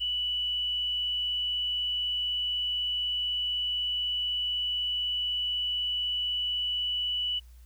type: tone with frequency modulation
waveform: sine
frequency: 2960 Hz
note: F#7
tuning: in tune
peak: -27 dBFS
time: 0-7.4 s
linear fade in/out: 20 ms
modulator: 104 Hz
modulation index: 0.23
effects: added 60 Hz sine -48 dBFS peak until 7.65 s + white hiss -65 dBFS RMS until 7.65 s